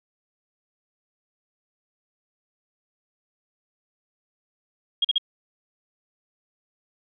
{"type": "tone bursts", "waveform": "sine", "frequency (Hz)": 3265, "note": "G#7", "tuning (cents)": -30, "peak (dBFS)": -17, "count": 3, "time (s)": [5.02, 5.182], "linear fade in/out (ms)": 5, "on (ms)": 26, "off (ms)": 42, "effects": []}